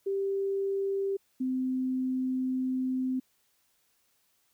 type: tone pair in turn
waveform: sine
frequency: 392.5 / 258 Hz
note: G4 / C4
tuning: +2 / -24 cents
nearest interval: perfect fifth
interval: 726 cents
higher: first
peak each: -27 dBFS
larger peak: neither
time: 0.06-1.17 / 1.4-3.2 s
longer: second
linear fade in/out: 10 ms
effects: white hiss -71 dBFS RMS until 4.53 s